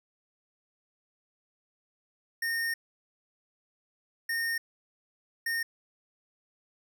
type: tone bursts at uneven times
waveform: square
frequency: 1837 Hz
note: A#6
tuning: 26 cents flat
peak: -29 dBFS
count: 3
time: 2.42-2.74 / 4.29-4.58 / 5.46-5.63 s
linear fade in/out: 5 ms
effects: none